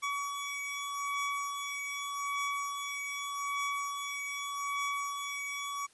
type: beating tone pair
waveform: 25% pulse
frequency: 1133 / 1133.83 Hz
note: C#6 / C#6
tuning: +37 / +39 cents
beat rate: 0.83 Hz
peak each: -32 / -35 dBFS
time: 0.02-5.87 s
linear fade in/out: 20 ms
effects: white hiss -63 dBFS RMS until 5.93 s + resampled to 24000 Hz